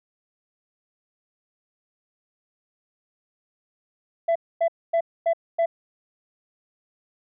sine tone bursts, 669 Hz, E5, 25 cents sharp, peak -15 dBFS, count 5, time 4.28-5.66 s, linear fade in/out 10 ms, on 76 ms, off 250 ms, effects tanh soft clip ceiling -17 dBFS

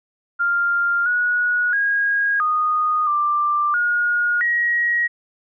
sine tone with pitch steps, 1397 / 1458 / 1637 / 1235 / 1183 / 1436 / 1898 Hz, F6 / F#6 / G#6 / D#6 / D6 / F6 / A#6, 0 / -26 / -25 / -13 / +12 / +48 / +31 cents, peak -16 dBFS, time 0.39-5.08 s, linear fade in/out 20 ms, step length 670 ms, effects none

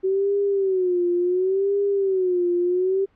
sine tone with vibrato, 375.6 Hz, F#4, 26 cents sharp, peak -18 dBFS, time 0.03-3.06 s, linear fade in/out 20 ms, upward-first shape sine, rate 0.7 Hz, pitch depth 120 cents each way, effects pink hiss -62 dBFS RMS until 3.15 s + low-pass 2000 Hz 12 dB/octave

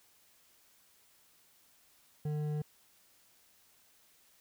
sine tone with hard clipping, 150.2 Hz, D3, 39 cents sharp, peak -34 dBFS, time 2.25-2.62 s, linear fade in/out 5 ms, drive 8 dB, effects white hiss -66 dBFS RMS until 4.4 s

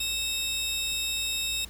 sawtooth tone pair together, 2637 / 3729 Hz, E7 / A#7, 0 / 0 cents, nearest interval tritone, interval 600 cents, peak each -30 / -26 dBFS, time 0-1.65 s, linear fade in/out 5 ms, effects added 60 Hz sine -45 dBFS peak until 1.69 s + pink hiss -50 dBFS RMS until 1.69 s

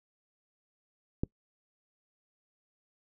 click, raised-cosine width 3 ms, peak -16 dBFS, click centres 1.235 s, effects noise-tail reverb RT60 0.1 s tail -25 dB re dry

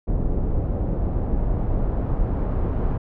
brown noise with low-pass filter sweep, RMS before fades -22 dBFS, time 0.07-2.98 s, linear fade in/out 10 ms, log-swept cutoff 560 to 1000 Hz, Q 0.93, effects none

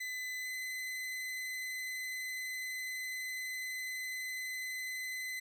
40% pulse tone with pitch glide, 2014 to 2028 Hz, B6 to B6, +33 to +45 cents, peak -37 dBFS, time 0-5.4 s, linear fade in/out 10 ms, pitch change +12 cents, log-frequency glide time 0.4-0.5 s, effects none

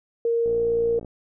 sine tone, 464.8 Hz, A#4, 5 cents flat, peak -19 dBFS, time 0.25-0.99 s, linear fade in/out 2 ms
click train, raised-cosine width 2 ms, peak -25 dBFS, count 35, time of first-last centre 0.46-1.047 s, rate 57.9 Hz
effects none

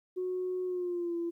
sine tone with pitch glide, 366.6 to 340.1 Hz, F#4 to F4, -16 to -46 cents, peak -30 dBFS, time 0.16-1.31 s, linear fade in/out 20 ms, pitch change -130 cents, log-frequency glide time 0.65-1.16 s, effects tanh soft clip ceiling -26 dBFS + 12-bit

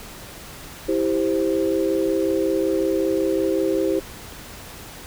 sine chord, C major, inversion first, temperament just, 327 / 392.4 / 523.3 Hz, E4 / G4 / C5, -14 / +2 / 0 cents, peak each -22 / -22 / -24 dBFS, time 0.88-4 s, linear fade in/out 10 ms, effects pink hiss -39 dBFS RMS until 5.06 s

